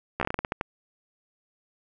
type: slowing click train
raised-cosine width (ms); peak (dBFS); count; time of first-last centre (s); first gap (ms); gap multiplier
0.5; -12; 11; 0.2-0.611; 13; 1.24
effects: none